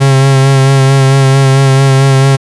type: tone with vibrato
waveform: 45% pulse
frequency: 135.2 Hz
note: C#3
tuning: 43 cents flat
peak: -4 dBFS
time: 0-2.37 s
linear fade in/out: 20 ms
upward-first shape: sine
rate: 4.5 Hz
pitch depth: 24 cents each way
effects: resampled to 24000 Hz